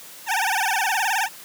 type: tone with vibrato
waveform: 20% pulse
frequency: 830.6 Hz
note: G#5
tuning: in tune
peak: -15 dBFS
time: 0.26-1.29 s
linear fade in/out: 50 ms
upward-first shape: sine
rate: 19 Hz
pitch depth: 190 cents each way
effects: white hiss -42 dBFS RMS until 1.44 s + high-pass 150 Hz 12 dB/octave